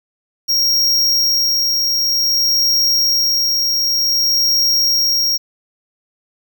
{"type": "tone with tremolo", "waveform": "square", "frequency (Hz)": 5588, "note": "F8", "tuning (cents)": 0, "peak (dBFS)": -12, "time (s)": [0.48, 5.38], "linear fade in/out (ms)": 20, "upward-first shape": "sine", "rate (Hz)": 0.54, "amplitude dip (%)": 25, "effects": ["8-bit"]}